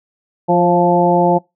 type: harmonic tone with a mistuned harmonic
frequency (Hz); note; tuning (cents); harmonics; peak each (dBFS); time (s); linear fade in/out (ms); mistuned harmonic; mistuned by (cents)
174.61; F3; 0; 1 / 2 / 3 / 4 / 5; -16 / -16 / -16 / -16 / -16; 0.48-1.39; 20; 3; +30
effects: noise-tail reverb RT60 0.2 s tail -24 dB re dry